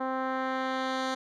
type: tone with low-pass filter sweep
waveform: 10% pulse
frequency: 261.6 Hz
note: C4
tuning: in tune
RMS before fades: -31 dBFS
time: 0-1.15 s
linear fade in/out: 10 ms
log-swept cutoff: 1100 to 5500 Hz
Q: 1
effects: none